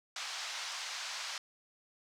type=band-pass noise; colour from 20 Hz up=white; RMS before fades=-41 dBFS; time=0.16-1.38 s; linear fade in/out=2 ms; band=750 to 6000 Hz; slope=24 dB/octave; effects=none